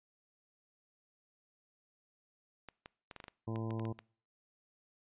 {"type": "clicks", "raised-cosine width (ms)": 0.3, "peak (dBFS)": -31, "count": 12, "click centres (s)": [2.687, 2.859, 3.112, 3.163, 3.202, 3.241, 3.282, 3.559, 3.707, 3.796, 3.853, 3.99]}
{"type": "harmonic tone", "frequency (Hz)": 112.5, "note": "A2", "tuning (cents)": 39, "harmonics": [1, 2, 3, 4, 5, 6, 7, 8, 9], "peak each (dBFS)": [-38, -42, -43, -48, -52, -54, -55, -56, -52], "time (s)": [3.47, 3.93], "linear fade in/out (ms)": 10}
{"effects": ["noise-tail reverb RT60 0.5 s tail -24 dB re dry", "resampled to 8000 Hz"]}